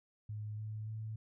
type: tone with pitch steps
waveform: sine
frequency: 106.2 / 107.87 / 109.56 Hz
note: G#2 / A2 / A2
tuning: +39 / -34 / -7 cents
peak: -39 dBFS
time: 0.29-1.16 s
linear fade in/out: 5 ms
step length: 290 ms
effects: none

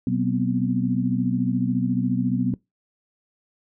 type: tone cluster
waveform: sine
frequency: 125.1 / 188.7 / 243.4 / 257.5 Hz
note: B2 / F#3 / B3 / C4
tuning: +23 / +34 / -25 / -28 cents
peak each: -27 / -25 / -24 / -27 dBFS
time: 0.07-2.54 s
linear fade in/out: 2 ms
effects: noise-tail reverb RT60 0.2 s tail -23 dB re dry

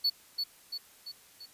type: tone with echo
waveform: triangle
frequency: 4435 Hz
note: C#8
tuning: in tune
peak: -23 dBFS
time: 0.04-0.1 s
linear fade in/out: 10 ms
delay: 340 ms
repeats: 4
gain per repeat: -5 dB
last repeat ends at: 1.46 s
effects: white hiss -58 dBFS RMS until 1.53 s + resampled to 32000 Hz

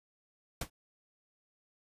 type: noise with exponential decay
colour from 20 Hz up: pink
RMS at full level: -31 dBFS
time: 0.61-0.7 s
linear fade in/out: 5 ms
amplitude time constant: 19 ms
effects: resampled to 32000 Hz

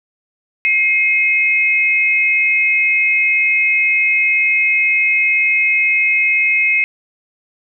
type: tone pair together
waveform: sine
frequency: 2139 / 2541 Hz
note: C7 / D#7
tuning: +38 / +36 cents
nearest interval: minor third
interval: 298 cents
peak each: -14 dBFS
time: 0.65-6.84 s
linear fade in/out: 0 ms
effects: none

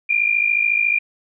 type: tone pair together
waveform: sine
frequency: 2376 / 2430 Hz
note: D7 / D#7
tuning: +20 / -42 cents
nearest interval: unison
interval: 38 cents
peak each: -18 dBFS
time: 0.09-0.99 s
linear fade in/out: 10 ms
effects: none

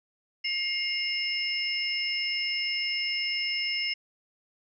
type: tone cluster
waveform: sine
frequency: 2133 / 2828 / 5260 Hz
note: C7 / F7 / E8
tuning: +33 / +21 / -5 cents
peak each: -31 / -32 / -31 dBFS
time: 0.44-3.94 s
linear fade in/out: 10 ms
effects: none

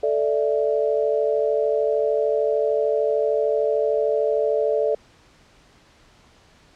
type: chord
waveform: sine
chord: A suspended fourth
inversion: none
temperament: just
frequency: 440 / 586.7 / 660 Hz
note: A4 / D5 / E5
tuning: 0 / -2 / +2 cents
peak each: -21 / -22 / -26 dBFS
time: 0.03-4.95 s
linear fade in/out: 5 ms
effects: pink hiss -54 dBFS RMS until 6.75 s + low-pass 6000 Hz 12 dB/octave

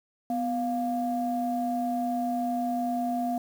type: tone pair together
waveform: sine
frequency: 248.2 / 702 Hz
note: B3 / F5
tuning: +9 / +9 cents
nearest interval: octave + tritone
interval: 1800 cents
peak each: -28 dBFS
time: 0.3-3.38 s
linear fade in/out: 2 ms
effects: tanh soft clip ceiling -18 dBFS + 8-bit

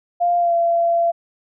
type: tone with pitch glide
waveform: sine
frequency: 698.5 to 680.6 Hz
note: F5 to F5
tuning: 0 to -45 cents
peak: -14 dBFS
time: 0.2-1.12 s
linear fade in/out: 20 ms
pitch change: -45 cents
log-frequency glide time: 0.38-0.54 s
effects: none

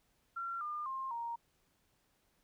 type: tone with pitch steps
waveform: sine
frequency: 1368 / 1204.8 / 1061 / 934.4 Hz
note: F6 / D6 / C6 / A#5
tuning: -36 / +44 / +24 / +4 cents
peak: -37 dBFS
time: 0.36-1.36 s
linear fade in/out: 10 ms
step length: 250 ms
effects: pink hiss -75 dBFS RMS until 2.43 s

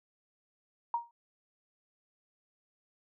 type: tone with exponential decay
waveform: sine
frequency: 940 Hz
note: A#5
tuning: 14 cents sharp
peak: -25 dBFS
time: 0.94-1.11 s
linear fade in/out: 2 ms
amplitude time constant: 35 ms
effects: none

